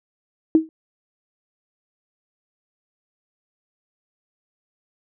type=tone with exponential decay; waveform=sine; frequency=318.7 Hz; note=D#4; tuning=42 cents sharp; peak=-7 dBFS; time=0.55-0.69 s; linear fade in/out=1 ms; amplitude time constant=30 ms; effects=none